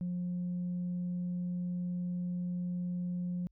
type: tone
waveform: sine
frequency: 177.9 Hz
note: F3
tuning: 32 cents sharp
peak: -31 dBFS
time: 0.01-3.47 s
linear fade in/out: 0 ms
effects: tanh soft clip ceiling -30 dBFS + added 50 Hz sine -65 dBFS peak until 3.51 s